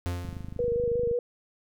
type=tone with exponential decay; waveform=45% pulse; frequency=88.1 Hz; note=F2; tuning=16 cents sharp; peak=-26 dBFS; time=0.06-0.85 s; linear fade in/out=0 ms; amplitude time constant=170 ms
type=click train; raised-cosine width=5 ms; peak=-25 dBFS; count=23; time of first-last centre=0.25-1.113 s; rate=25.5 Hz
type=tone with vibrato; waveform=sine; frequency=478.7 Hz; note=A#4; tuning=46 cents sharp; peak=-24 dBFS; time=0.59-1.19 s; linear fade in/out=2 ms; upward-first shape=square; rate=5.5 Hz; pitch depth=22 cents each way
effects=none